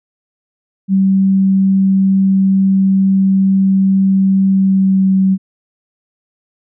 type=tone with pitch glide; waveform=sine; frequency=192.7 to 190.82 Hz; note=G3 to G3; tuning=-29 to -46 cents; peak=-8 dBFS; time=0.88-5.38 s; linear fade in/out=50 ms; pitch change=-17 cents; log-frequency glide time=4.51-5.13 s; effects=none